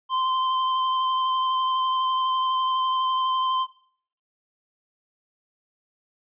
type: tone with vibrato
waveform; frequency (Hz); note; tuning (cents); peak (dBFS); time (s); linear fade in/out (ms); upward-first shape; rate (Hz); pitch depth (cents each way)
square; 1038; C6; -14; -22; 0.09-3.67; 50; sine; 12; 13
effects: noise-tail reverb RT60 0.6 s tail -22 dB re dry + resampled to 8000 Hz